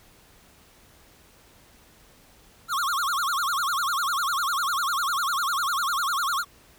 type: tone with vibrato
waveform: square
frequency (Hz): 1240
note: D#6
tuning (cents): -6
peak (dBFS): -24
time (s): 2.68-6.45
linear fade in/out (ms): 50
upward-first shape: sine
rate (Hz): 10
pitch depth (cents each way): 260
effects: pink hiss -55 dBFS RMS until 6.78 s